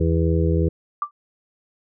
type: harmonic tone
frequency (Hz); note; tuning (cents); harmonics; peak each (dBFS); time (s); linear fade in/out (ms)
82.3; E2; -2; 1 / 2 / 4 / 5 / 6; -19 / -22 / -25 / -26 / -27; 0-0.69; 10
type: tone with exponential decay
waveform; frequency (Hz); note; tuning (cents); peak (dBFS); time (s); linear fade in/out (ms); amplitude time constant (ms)
sine; 1174.7; D6; 0; -16; 1.02-1.11; 2; 18
effects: none